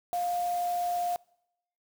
sine tone in noise, 705 Hz, F5, 16 cents sharp, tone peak -27 dBFS, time 0.13-1.16 s, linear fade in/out 0 ms, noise white, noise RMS -45 dBFS, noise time 0.13-1.16 s, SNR +15 dB, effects noise-tail reverb RT60 0.8 s tail -25 dB re dry

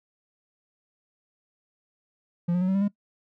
triangle tone with pitch steps, 173.1 / 178.79 / 184.67 / 190.74 / 197.01 / 203.5 Hz, F3 / F3 / F#3 / G3 / G3 / G#3, -15 / +41 / -3 / -47 / +9 / -35 cents, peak -19 dBFS, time 2.48-2.882 s, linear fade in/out 10 ms, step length 67 ms, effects noise-tail reverb RT60 0.1 s tail -20 dB re dry

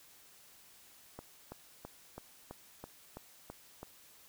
click train, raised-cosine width 1 ms, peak -30 dBFS, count 9, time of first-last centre 1.19-3.83 s, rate 3.03 Hz, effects white hiss -60 dBFS RMS until 4.28 s

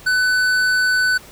sine tone with tanh clipping, 1500 Hz, F#6, 23 cents sharp, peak -16 dBFS, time 0.06-1.18 s, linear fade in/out 10 ms, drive 13 dB, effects pink hiss -42 dBFS RMS until 1.31 s

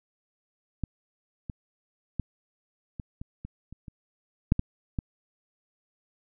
clicks, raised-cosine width 5 ms, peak -17 / -22 / -16 / -23 / -25 / -25 / -30 / -29 / -7 / -13 / -16 dBFS, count 11, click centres 0.837 / 1.498 / 2.197 / 2.998 / 3.215 / 3.45 / 3.726 / 3.882 / 4.521 / 4.594 / 4.988 s, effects none

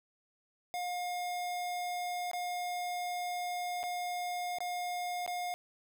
square tone with dropouts, 713 Hz, F5, 36 cents sharp, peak -35 dBFS, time 0.74-5.54 s, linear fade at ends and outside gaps 0 ms, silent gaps 2.314-2.333 / 3.831-3.837 / 4.585-4.605 / 5.263-5.277 s, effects none

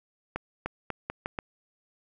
accelerating click train, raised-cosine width 0.5 ms, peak -16 dBFS, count 6, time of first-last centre 0.36-1.388 s, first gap 300 ms, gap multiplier 0.81, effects none

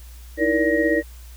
sine tone cluster, 312.5 / 328.7 / 470.6 / 577 / 1885 Hz, D#4 / E4 / A#4 / D5 / A#6, +8 / -5 / +16 / -31 / +19 cents, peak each -23 dBFS, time 0.37-1.03 s, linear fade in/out 50 ms, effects added 60 Hz sine -38 dBFS peak until 1.36 s + white hiss -50 dBFS RMS until 1.36 s

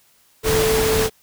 sine tone in noise, 440 Hz, A4, in tune, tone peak -17 dBFS, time 0.43-1.1 s, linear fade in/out 50 ms, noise pink, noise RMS -21 dBFS, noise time 0.43-1.1 s, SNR +1 dB, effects white hiss -57 dBFS RMS until 1.22 s

